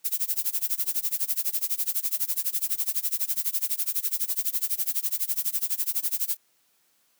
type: noise with tremolo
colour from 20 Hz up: violet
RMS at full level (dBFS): -24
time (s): 0.04-6.37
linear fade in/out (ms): 20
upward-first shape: sine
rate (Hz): 12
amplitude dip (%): 95
effects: white hiss -67 dBFS RMS until 7.19 s + high-pass 150 Hz 12 dB/octave